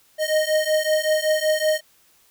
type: beating tone pair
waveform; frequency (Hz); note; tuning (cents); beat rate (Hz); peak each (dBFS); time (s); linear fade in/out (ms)
square; 617 / 622.3; D#5 / D#5; -15 / 0; 5.3; -22; 0.18-1.81; 50
effects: white hiss -58 dBFS RMS until 2.3 s